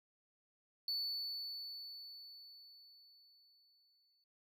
triangle tone with exponential decay, 4470 Hz, C#8, 14 cents sharp, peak -34 dBFS, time 0.88-4.24 s, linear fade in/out 2 ms, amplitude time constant 730 ms, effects none

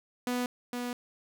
sawtooth tone pair in turn, 246.9 / 244.5 Hz, B3 / B3, 0 / -17 cents, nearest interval unison, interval 17 cents, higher first, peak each -25 / -29 dBFS, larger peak first, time 0.27-0.46 / 0.73-0.93 s, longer second, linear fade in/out 2 ms, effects none

